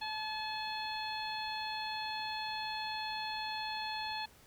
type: harmonic tone with a mistuned harmonic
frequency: 858 Hz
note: A5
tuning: 44 cents flat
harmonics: 1 / 2 / 3 / 4 / 5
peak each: -39 / -45 / -45 / -46 / -43 dBFS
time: 0.01-4.26 s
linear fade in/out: 10 ms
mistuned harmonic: 1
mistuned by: +22 cents
effects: pink hiss -61 dBFS RMS until 4.46 s